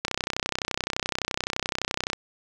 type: click train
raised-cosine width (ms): 0.2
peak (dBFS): -8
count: 67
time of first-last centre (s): 0.05-2.132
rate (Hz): 31.7
effects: none